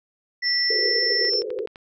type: tone with pitch glide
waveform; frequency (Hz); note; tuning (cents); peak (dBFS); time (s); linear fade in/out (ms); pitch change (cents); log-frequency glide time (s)
sine; 1962 to 1948.4; B6 to B6; -12 to -24; -25; 0.42-1.3; 10; -12; 0.89-1.16
type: tone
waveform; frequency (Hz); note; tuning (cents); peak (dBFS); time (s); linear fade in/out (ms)
sine; 5360; E8; +28; -20; 0.42-1.43; 50
type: band-pass noise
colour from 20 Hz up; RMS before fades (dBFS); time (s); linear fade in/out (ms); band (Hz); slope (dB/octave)
pink; -28; 0.7-1.66; 5; 380 to 500; 96
type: click train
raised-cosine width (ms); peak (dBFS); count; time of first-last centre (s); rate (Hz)
0.3; -25; 7; 1.25-1.758; 11.8
effects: none